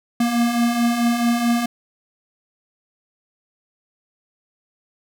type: beating tone pair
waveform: square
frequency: 232.9 / 237.5 Hz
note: A#3 / A#3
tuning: -1 / +33 cents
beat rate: 4.6 Hz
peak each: -25 / -18 dBFS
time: 0.2-1.66 s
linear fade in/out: 5 ms
effects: none